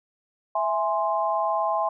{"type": "chord", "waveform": "sine", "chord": "E augmented", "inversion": "none", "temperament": "equal", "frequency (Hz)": [659.3, 830.6, 1046.5], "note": ["E5", "G#5", "B#5"], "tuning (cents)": [0, 0, 0], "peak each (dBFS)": -26, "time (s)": [0.55, 1.89], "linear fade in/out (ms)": 5, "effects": []}